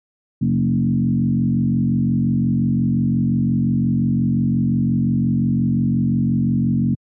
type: tone with frequency modulation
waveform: sine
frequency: 181.7 Hz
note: F#3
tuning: 31 cents flat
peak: -14 dBFS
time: 0.41-6.95 s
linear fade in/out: 10 ms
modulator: 45.7 Hz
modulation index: 1.7
effects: high-pass 100 Hz 12 dB/octave